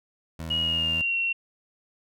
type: tone with vibrato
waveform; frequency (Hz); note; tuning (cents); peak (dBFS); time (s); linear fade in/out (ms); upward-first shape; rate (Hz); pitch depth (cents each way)
20% pulse; 81; E2; -30; -28; 0.39-1.02; 5; sine; 6.2; 11
type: tone with pitch glide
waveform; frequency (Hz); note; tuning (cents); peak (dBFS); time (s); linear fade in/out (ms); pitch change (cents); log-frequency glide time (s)
sine; 2891 to 2730; F#7 to F7; -41 to -40; -23; 0.5-1.33; 10; -99; 0.62-1.16
effects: none